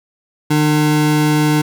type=tone pair together; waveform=square; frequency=151.1 / 301.9 Hz; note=D3 / D4; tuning=+50 / +48 cents; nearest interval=octave; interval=1198 cents; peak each=-15 dBFS; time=0.5-1.62 s; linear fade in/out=10 ms; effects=none